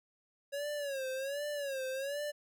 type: tone with vibrato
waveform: square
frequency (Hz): 554.4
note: C#5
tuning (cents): 0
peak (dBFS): -36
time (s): 0.52-2.32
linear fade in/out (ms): 20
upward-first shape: sine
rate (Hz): 1.3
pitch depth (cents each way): 110
effects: none